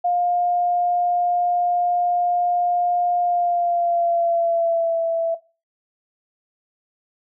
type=tone with pitch glide; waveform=sine; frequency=707 to 663.5 Hz; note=F5 to E5; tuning=+21 to +11 cents; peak=-17 dBFS; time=0.04-5.35 s; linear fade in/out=10 ms; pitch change=-110 cents; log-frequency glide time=3.2-4.99 s; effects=noise-tail reverb RT60 0.3 s tail -18 dB re dry